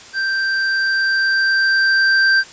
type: tone with level ramp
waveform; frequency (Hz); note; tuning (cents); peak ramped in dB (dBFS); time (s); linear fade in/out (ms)
square; 1568; G6; 0; -18 to -11; 0.13-2.44; 50
effects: white hiss -39 dBFS RMS until 2.52 s + resampled to 16000 Hz